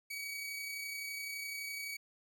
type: tone with amplitude modulation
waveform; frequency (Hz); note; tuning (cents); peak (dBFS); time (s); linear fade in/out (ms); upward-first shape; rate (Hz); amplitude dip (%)
sawtooth; 2265; C#7; +37; -35; 0.1-1.97; 10; sine; 31.8; 30
effects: none